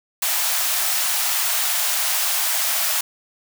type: high-pass noise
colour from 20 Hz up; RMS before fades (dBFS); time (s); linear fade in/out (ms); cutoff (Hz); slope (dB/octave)
white; -21; 0.22-3.01; 5; 610; 96
effects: none